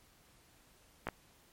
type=clicks; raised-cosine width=0.5 ms; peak=-21 dBFS; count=2; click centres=1.07 / 1.087 s; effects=pink hiss -65 dBFS RMS until 1.52 s + MP3 64 kbps